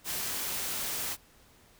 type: noise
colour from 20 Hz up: white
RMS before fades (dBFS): -34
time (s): 0.04-1.17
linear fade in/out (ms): 50
effects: pink hiss -60 dBFS RMS until 1.79 s